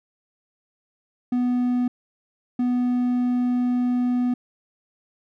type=tone bursts at uneven times; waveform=triangle; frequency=246.9 Hz; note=B3; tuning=in tune; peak=-17 dBFS; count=2; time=1.32-1.88 / 2.59-4.34 s; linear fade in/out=5 ms; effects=none